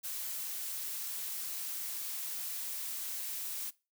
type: noise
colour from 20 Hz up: blue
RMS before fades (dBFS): -39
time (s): 0.03-3.71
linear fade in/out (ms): 20
effects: noise-tail reverb RT60 0.3 s tail -22 dB re dry